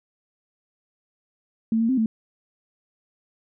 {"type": "tone with pitch steps", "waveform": "sine", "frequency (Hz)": [224.1, 228.2, 261.4, 222], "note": ["A3", "A#3", "C4", "A3"], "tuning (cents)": [32, -37, -1, 16], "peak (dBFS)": -18, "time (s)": [1.72, 2.06], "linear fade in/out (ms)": 2, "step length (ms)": 85, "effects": []}